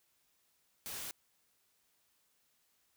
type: noise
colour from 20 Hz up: white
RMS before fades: -43 dBFS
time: 0.86-1.11 s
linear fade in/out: 0 ms
effects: white hiss -75 dBFS RMS until 2.96 s